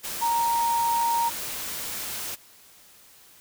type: tone in noise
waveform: sine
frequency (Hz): 932.3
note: A#5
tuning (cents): 0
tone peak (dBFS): -21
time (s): 0.21-1.3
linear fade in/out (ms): 20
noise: white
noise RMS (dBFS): -33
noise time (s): 0.03-2.36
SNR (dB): +9
effects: white hiss -53 dBFS RMS until 3.4 s